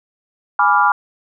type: chord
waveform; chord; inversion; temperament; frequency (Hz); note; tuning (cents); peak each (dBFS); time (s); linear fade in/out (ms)
sine; G# diminished seventh; none; equal; 830.6 / 987.8 / 1174.7 / 1396.9; G#5 / B5 / D6 / F6; 0 / 0 / 0 / 0; -16; 0.59-0.92; 2
effects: none